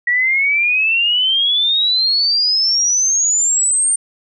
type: exponential sweep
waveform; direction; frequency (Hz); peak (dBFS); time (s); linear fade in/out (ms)
sine; up; 1917 to 8900; -12; 0.07-3.96; 5
effects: none